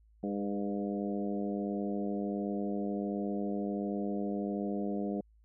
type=harmonic tone with a mistuned harmonic; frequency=101.4 Hz; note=G#2; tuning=41 cents flat; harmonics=2 / 3 / 4 / 5 / 6 / 7; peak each=-34 / -38 / -40 / -42 / -44 / -45 dBFS; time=0.23-5.21 s; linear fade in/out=5 ms; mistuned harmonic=5; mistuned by=-26 cents; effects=added 54 Hz sine -60 dBFS peak until 5.44 s